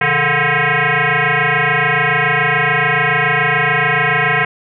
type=tone with frequency modulation; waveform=sine; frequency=160 Hz; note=D#3; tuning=49 cents sharp; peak=-11 dBFS; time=0.01-4.45 s; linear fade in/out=5 ms; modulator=293 Hz; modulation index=7.8; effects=none